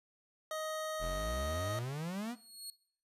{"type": "tone", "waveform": "25% pulse", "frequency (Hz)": 626, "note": "D#5", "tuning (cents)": 10, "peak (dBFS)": -33, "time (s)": [0.51, 1.79], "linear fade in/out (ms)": 2}
{"type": "exponential sweep", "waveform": "45% pulse", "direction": "up", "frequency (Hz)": [38.46, 255.4], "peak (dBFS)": -37, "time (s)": [0.99, 2.36], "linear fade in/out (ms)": 50}
{"type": "tone with exponential growth", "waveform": "20% pulse", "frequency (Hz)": 4325, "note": "C#8", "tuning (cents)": -43, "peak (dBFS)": -35, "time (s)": [2.1, 2.7], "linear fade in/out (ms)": 1, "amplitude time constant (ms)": 130}
{"effects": ["noise-tail reverb RT60 0.5 s tail -18 dB re dry", "resampled to 32000 Hz"]}